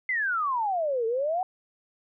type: exponential two-way sweep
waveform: sine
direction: down then up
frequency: 2093 to 440 to 764 Hz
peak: -24 dBFS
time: 0.09-1.43 s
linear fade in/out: 2 ms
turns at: 1.06 s
effects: none